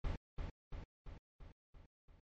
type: noise with echo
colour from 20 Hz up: brown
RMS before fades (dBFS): -38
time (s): 0.04-0.16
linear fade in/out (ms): 5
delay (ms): 340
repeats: 6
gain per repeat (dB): -4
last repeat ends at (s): 2.2
effects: low-pass 4000 Hz 12 dB/octave + MP3 32 kbps